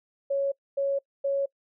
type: tone bursts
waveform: sine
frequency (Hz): 554.4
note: C#5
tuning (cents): 0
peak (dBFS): -23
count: 3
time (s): 0.3-1.46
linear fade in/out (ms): 10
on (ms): 220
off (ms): 250
effects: noise-tail reverb RT60 0.1 s tail -24 dB re dry